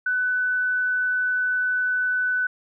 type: tone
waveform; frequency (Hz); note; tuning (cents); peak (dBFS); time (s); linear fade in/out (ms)
sine; 1498; F#6; +21; -20; 0.06-2.47; 5
effects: none